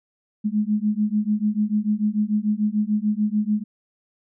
sine beating tone pair, 207.7 / 214.5 Hz, G#3 / A3, 0 / -44 cents, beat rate 6.8 Hz, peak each -22 dBFS, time 0.44-3.64 s, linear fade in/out 20 ms, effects none

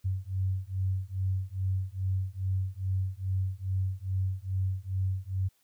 sine beating tone pair, 93.6 / 96 Hz, F#2 / G2, +20 / -36 cents, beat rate 2.4 Hz, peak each -31 dBFS, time 0.04-5.49 s, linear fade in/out 20 ms, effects white hiss -70 dBFS RMS until 5.63 s

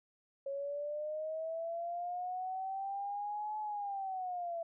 sine linear two-way sweep, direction up then down, 548 to 857 to 664 Hz, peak -36 dBFS, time 0.46-4.63 s, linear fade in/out 5 ms, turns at 3.59 s, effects none

